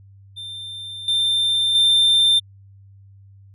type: tone with level steps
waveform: triangle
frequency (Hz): 3583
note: A7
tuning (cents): +31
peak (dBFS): -29 / -15 / -11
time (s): 0.36-2.4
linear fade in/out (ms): 20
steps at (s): 1.08 / 1.75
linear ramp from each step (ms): 2
effects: added 98 Hz sine -44 dBFS peak until 3.54 s + resampled to 32000 Hz